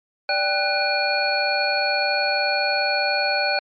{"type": "tone cluster", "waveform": "sine", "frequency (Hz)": [586, 788, 1485, 2410, 4354], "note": ["D5", "G5", "F#6", "D7", "C#8"], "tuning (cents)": [-4, 9, 6, 44, -32], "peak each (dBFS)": -25, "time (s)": [0.29, 3.59], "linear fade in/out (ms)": 2, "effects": ["MP3 32 kbps"]}